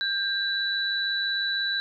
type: tone pair together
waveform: sine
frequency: 1590 / 3953 Hz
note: G6 / B7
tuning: +24 / +1 cents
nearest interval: octave + major third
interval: 1577 cents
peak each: -27 / -27 dBFS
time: 0.01-1.8 s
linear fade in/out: 0 ms
effects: none